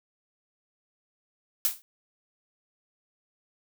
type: noise with exponential decay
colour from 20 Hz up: blue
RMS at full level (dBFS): -21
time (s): 1.65-1.82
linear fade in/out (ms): 0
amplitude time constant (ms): 36
effects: none